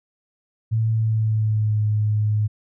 sine tone with pitch glide, 111.7 to 106.23 Hz, A2 to G#2, +27 to +40 cents, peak -17 dBFS, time 0.71-2.48 s, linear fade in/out 20 ms, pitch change -87 cents, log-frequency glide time 0.9-1.82 s, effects none

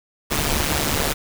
pink noise with amplitude modulation, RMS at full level -18 dBFS, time 0.3-1.14 s, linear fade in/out 20 ms, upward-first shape sine, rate 147 Hz, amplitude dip 75%, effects none

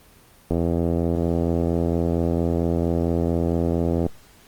click train, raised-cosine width 2 ms, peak -9 dBFS, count 301, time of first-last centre 0.51-4.065 s, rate 84.4 Hz, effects pink hiss -52 dBFS RMS until 4.47 s + Opus 24 kbps

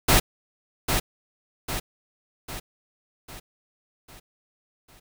pink noise with echo, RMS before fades -17 dBFS, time 0.08-0.2 s, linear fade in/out 10 ms, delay 800 ms, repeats 6, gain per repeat -6 dB, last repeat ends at 5 s, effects none

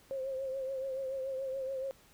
sine tone with vibrato, 532 Hz, C5, 29 cents sharp, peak -34 dBFS, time 0.11-1.91 s, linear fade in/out 0 ms, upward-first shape triangle, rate 7 Hz, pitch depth 54 cents each way, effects pink hiss -62 dBFS RMS until 2.13 s

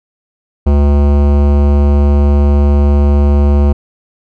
sine tone with hard clipping, 71.7 Hz, D2, 41 cents flat, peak -8 dBFS, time 0.66-3.73 s, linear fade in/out 10 ms, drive 18 dB, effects none

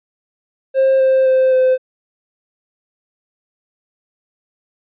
triangle tone with pitch steps, 532 / 526.5 / 521.1 / 515.7 Hz, C5 / C5 / C5 / C5, +29 / +11 / -7 / -25 cents, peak -7 dBFS, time 0.74-1.78 s, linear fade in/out 50 ms, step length 260 ms, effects tanh soft clip ceiling -4 dBFS + resampled to 8000 Hz

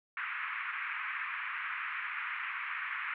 white band-pass noise, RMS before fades -38 dBFS, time 0.17-3.14 s, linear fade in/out 2 ms, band 1100 to 2400 Hz, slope 48 dB/octave, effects none

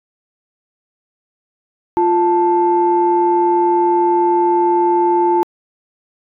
sine tone pair together, 349.2 / 879.9 Hz, F4 / A5, 0 / 0 cents, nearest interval octave + major third, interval 1600 cents, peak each -13 dBFS, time 1.97-5.43 s, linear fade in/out 0 ms, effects tanh soft clip ceiling -3 dBFS

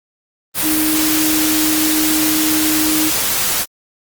sine tone in noise, 311.1 Hz, D#4, in tune, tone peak -16 dBFS, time 0.62-3.12 s, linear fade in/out 50 ms, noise white, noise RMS -17 dBFS, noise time 0.54-3.66 s, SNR -2 dB, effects Opus 32 kbps

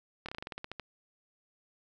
slowing click train, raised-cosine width 0.3 ms, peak -23 dBFS, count 12, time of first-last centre 0.26-0.797 s, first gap 26 ms, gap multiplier 1.12, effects none

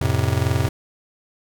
square chord, F major, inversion none, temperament just, 87.31 / 109.13 / 130.96 Hz, F2 / A2 / C3, 0 / -14 / +2 cents, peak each -23 dBFS, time 0.01-0.69 s, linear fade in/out 5 ms, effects none

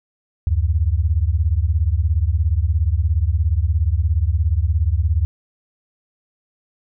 sine beating tone pair, 72.9 / 89.9 Hz, D2 / F#2, -12 / -49 cents, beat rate 17 Hz, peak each -17 / -18 dBFS, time 0.47-5.25 s, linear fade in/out 0 ms, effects none

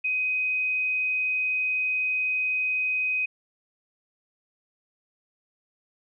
sine tone, 2512 Hz, D#7, 16 cents sharp, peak -23 dBFS, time 0.04-3.26 s, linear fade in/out 10 ms, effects none

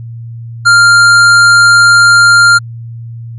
sine tone with tanh clipping, 1396.9 Hz, F6, in tune, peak -4 dBFS, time 0.65-2.59 s, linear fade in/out 20 ms, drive 16 dB, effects added 116 Hz sine -22 dBFS peak until 3.38 s + resampled to 24000 Hz

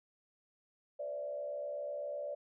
sine tone with frequency modulation, 582 Hz, D5, 16 cents flat, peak -37 dBFS, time 0.99-2.35 s, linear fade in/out 10 ms, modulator 67.9 Hz, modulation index 0.74, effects none

